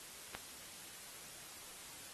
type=click; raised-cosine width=0.3 ms; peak=-25 dBFS; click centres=0.35 s; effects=white hiss -52 dBFS RMS until 2.13 s + AAC 32 kbps